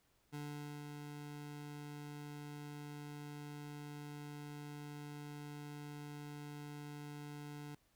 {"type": "tone with ADSR envelope", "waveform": "25% pulse", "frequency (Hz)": 146.83, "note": "D3", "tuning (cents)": 0, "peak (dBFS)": -39, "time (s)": [0.32, 7.75], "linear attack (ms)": 25, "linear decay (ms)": 480, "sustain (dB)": -4, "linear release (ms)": 4, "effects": ["pink hiss -75 dBFS RMS until 7.95 s"]}